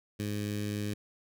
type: tone with notch filter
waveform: 15% pulse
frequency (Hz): 103.83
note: G#2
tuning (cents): 0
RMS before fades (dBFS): -34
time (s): 0.19-0.94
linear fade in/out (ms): 10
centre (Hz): 940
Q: 0.66
effects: none